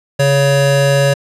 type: tone pair together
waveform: square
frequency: 139.48 / 560 Hz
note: C#3 / C#5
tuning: +11 / +18 cents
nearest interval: 2 octaves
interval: 2407 cents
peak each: -13 dBFS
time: 0.19-1.14 s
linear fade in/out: 10 ms
effects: low-pass 11000 Hz 12 dB/octave